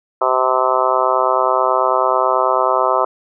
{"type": "harmonic tone", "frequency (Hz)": 129.2, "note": "C3", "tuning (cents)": -21, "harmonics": [3, 4, 5, 6, 7, 8, 9, 10], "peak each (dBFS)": [-23, -21, -19, -24, -21, -19, -22, -21], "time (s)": [0.21, 3.05], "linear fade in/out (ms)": 5, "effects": []}